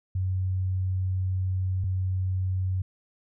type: tone pair in turn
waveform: sine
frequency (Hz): 93.3 / 93.3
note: F#2 / F#2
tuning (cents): +15 / +15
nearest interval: unison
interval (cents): 0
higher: neither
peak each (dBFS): -24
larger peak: neither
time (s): 0.15-1.84 / 1.84-2.82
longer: first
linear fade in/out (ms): 5
effects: none